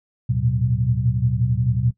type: tone cluster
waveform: sine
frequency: 76.6 / 113 / 119.3 / 124.4 / 186.6 Hz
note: D#2 / A2 / A#2 / B2 / F#3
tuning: -27 / +47 / +41 / +13 / +15 cents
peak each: -29 / -23 / -28 / -20 / -29 dBFS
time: 0.29-1.91 s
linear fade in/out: 10 ms
effects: noise-tail reverb RT60 0.1 s tail -17 dB re dry